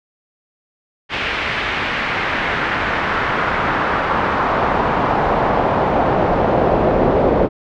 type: noise with band-pass filter sweep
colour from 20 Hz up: brown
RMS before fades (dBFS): -17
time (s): 1.09-7.49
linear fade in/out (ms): 50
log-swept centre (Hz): 2600 to 520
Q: 1.4
effects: low-pass 4000 Hz 12 dB/octave